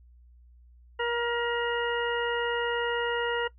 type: harmonic tone with a mistuned harmonic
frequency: 474.5 Hz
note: A#4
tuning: 31 cents sharp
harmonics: 1 / 2 / 3 / 4 / 6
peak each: -29 / -32 / -34 / -35 / -37 dBFS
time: 0.99-3.48 s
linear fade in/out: 10 ms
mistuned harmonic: 3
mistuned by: -16 cents
effects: noise-tail reverb RT60 0.1 s tail -20 dB re dry + added 60 Hz sine -52 dBFS peak until 3.58 s